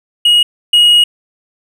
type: tone pair in turn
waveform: triangle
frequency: 2889 / 2889 Hz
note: F#7 / F#7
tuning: -42 / -42 cents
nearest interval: unison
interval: 0 cents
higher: neither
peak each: -4 / -3 dBFS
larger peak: second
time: 0.25-0.43 / 0.73-1.04 s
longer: second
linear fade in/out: 5 ms
effects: none